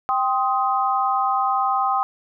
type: chord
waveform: sine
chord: C minor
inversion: second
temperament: just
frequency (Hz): 784.9 / 1046.5 / 1255.8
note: G5 / C6 / Eb6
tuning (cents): +2 / 0 / +16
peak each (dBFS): -21 / -24 / -22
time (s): 0.09-2.03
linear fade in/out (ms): 0
effects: none